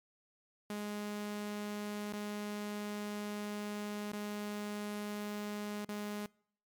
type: tone with dropouts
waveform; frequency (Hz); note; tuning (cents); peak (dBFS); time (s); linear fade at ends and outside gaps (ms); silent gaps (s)
sawtooth; 207.7; G#3; 0; -34; 0.7-6.26; 2; 2.125-2.134 / 4.119-4.131 / 5.849-5.888
effects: noise-tail reverb RT60 0.6 s tail -25 dB re dry + MP3 96 kbps